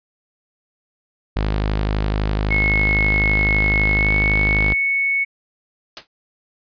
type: tone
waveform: sawtooth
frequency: 51.91 Hz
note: G#1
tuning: in tune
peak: -14 dBFS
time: 1.36-4.74 s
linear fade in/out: 5 ms
type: tone with pitch glide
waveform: sine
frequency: 2184 to 2212 Hz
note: C#7 to C#7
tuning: -26 to -4 cents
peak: -16 dBFS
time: 2.5-5.25 s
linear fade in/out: 20 ms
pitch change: +22 cents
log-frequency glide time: 3.94-4.11 s
type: noise with exponential decay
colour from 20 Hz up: white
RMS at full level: -25 dBFS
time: 5.97-6.07 s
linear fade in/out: 0 ms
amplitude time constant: 21 ms
effects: resampled to 11025 Hz

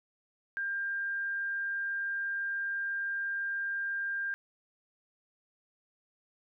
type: tone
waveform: sine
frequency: 1597 Hz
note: G6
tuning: 32 cents sharp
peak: -31 dBFS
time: 0.57-4.34 s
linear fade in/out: 0 ms
effects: none

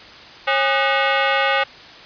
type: ring-modulated tone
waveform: 15% pulse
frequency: 681 Hz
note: F5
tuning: 44 cents flat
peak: -6 dBFS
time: 0.47-1.64 s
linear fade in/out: 10 ms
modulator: 136 Hz
effects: white hiss -40 dBFS RMS until 2.05 s + resampled to 11025 Hz

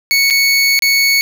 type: tone with dropouts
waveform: 25% pulse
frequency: 2217 Hz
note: C#7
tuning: in tune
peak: -6 dBFS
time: 0.11-1.21 s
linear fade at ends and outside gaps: 0 ms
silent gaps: 0.301-0.307 / 0.791-0.822 s
effects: none

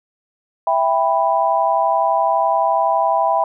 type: chord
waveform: sine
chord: E minor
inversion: none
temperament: just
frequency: 659.3 / 791.1 / 988.9 Hz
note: E5 / G5 / B5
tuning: 0 / +16 / +2 cents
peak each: -18 dBFS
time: 0.67-3.44 s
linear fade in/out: 2 ms
effects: none

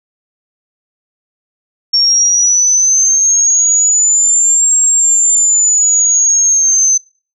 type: linear two-way sweep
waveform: sine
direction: up then down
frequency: 5480 to 7540 to 6150 Hz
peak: -7 dBFS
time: 1.93-6.98 s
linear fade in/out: 10 ms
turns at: 4.79 s
effects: noise-tail reverb RT60 0.4 s tail -25 dB re dry

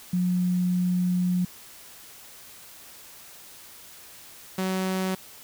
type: tone pair in turn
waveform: sine / sawtooth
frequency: 180 / 187.82 Hz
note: F#3 / F#3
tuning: -47 / +26 cents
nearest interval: minor second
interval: 73 cents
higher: second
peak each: -21 dBFS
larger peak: neither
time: 0.13-1.45 / 4.58-5.15 s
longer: first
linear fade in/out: 5 ms
effects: white hiss -47 dBFS RMS until 5.43 s

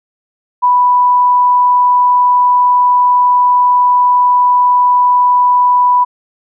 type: tone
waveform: sine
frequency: 987.8 Hz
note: B5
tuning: in tune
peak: -6 dBFS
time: 0.62-6.05 s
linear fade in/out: 20 ms
effects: none

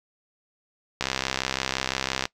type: click train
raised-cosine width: 0.2 ms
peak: -7 dBFS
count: 83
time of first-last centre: 1.01-2.254 s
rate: 65.9 Hz
effects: noise-tail reverb RT60 0.1 s tail -21 dB re dry

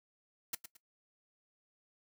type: noise with echo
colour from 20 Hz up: white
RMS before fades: -36 dBFS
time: 0.53-0.55 s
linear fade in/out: 5 ms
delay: 110 ms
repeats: 2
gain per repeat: -11 dB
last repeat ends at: 0.77 s
effects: noise-tail reverb RT60 0.1 s tail -18 dB re dry

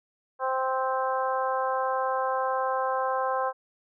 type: harmonic tone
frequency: 261.6 Hz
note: C4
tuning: in tune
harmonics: 2 / 3 / 4 / 5 / 6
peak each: -29 / -30 / -29 / -35 / -38 dBFS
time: 0.39-3.53 s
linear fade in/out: 50 ms
effects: none

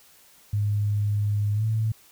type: tone with pitch glide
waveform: sine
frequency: 103.5 to 110.29 Hz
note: G#2 to A2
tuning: -5 to +5 cents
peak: -21 dBFS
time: 0.53-1.92 s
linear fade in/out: 5 ms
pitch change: +110 cents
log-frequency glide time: 1.54-1.64 s
effects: white hiss -55 dBFS RMS until 2.11 s

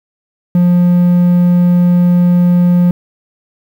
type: tone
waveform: triangle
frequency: 176.6 Hz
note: F3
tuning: 20 cents sharp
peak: -4 dBFS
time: 0.55-2.91 s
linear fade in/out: 2 ms
effects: 7-bit

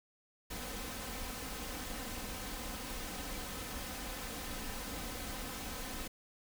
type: noise with comb filter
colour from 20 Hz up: pink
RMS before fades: -42 dBFS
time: 0.5-6.08 s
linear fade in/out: 10 ms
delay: 3.9 ms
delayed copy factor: +0.55
effects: none

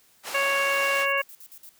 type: band-pass noise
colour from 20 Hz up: pink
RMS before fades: -35 dBFS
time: 0.23-1.07 s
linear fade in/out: 50 ms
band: 630 to 13000 Hz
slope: 12 dB/octave
type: harmonic tone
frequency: 554.4 Hz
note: C#5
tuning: in tune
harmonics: 1 / 2 / 3 / 4 / 5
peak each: -28 / -28 / -28 / -28 / -28 dBFS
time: 0.34-1.22 s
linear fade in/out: 10 ms
type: noise bursts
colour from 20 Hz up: violet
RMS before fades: -45 dBFS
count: 9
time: 0.72-1.692 s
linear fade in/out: 0 ms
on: 60 ms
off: 54 ms
effects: white hiss -60 dBFS RMS until 1.79 s

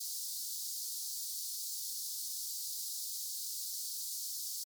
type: high-pass noise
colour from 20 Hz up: pink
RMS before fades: -40 dBFS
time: 0-4.64 s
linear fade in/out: 10 ms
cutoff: 4300 Hz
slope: 48 dB/octave
effects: MP3 96 kbps

